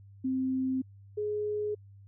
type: tone pair in turn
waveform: sine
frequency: 260.9 / 419.3 Hz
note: C4 / G#4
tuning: -5 / +17 cents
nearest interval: minor sixth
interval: 822 cents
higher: second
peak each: -27 / -29 dBFS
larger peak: first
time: 0.24-0.82 / 1.17-1.75 s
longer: neither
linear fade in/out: 10 ms
effects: added 99 Hz sine -50 dBFS peak until 2.07 s